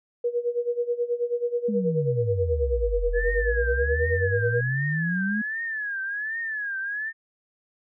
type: tone with tremolo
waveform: sine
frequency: 480 Hz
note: B4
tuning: 49 cents flat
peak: -20 dBFS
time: 0.24-4.61 s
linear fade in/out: 5 ms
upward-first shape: sine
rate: 9.3 Hz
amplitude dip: 85%
type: exponential two-way sweep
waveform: sine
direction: down then up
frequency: 220 to 39.93 to 220 Hz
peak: -24 dBFS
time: 1.68-5.42 s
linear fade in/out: 10 ms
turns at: 3.09 s
type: tone with vibrato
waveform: sine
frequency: 1694 Hz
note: G#6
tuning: 34 cents sharp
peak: -27 dBFS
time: 3.13-7.13 s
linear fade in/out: 50 ms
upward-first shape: triangle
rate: 1.3 Hz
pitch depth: 160 cents each way
effects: none